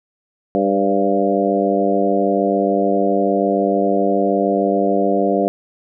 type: harmonic tone with a mistuned harmonic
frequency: 99 Hz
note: G2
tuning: 18 cents sharp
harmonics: 2 / 3 / 4 / 5 / 6 / 7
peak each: -21 / -21 / -21 / -21 / -21 / -21 dBFS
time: 0.55-5.48 s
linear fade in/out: 0 ms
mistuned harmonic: 6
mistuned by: -36 cents
effects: none